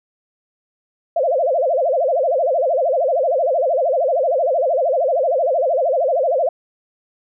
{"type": "tone with vibrato", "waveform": "sine", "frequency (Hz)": 594, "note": "D5", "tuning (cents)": 20, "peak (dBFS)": -14, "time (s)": [1.16, 6.49], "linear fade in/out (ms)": 5, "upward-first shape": "sine", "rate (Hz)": 13, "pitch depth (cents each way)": 280, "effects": []}